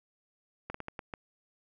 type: slowing click train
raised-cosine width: 0.5 ms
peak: -23 dBFS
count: 6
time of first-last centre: 0.7-1.138 s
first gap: 44 ms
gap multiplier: 1.35
effects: none